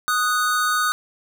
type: tone pair together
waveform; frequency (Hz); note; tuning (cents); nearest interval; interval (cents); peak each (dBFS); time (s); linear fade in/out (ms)
square; 1244.5 / 1480; D#6 / F#6; 0 / 0; minor third; 300; -21 / -23; 0.08-0.92; 0
effects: none